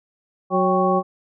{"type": "harmonic tone with a mistuned harmonic", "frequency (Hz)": 185, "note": "F#3", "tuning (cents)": 0, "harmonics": [1, 2, 3, 4, 6], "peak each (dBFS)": [-22, -22, -22, -22, -22], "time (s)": [0.5, 1.03], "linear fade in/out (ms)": 50, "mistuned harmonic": 4, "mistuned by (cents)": 100, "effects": []}